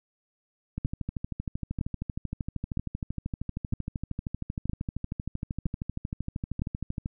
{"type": "two click trains", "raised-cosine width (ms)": 5, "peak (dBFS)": [-16, -19], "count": [7, 82], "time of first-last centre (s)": [[0.85, 6.619], [0.78, 7.059]], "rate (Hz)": [1.04, 12.9], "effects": []}